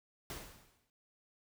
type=noise with exponential decay; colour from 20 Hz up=pink; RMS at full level=-42 dBFS; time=0.3-0.9 s; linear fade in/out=1 ms; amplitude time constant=130 ms; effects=none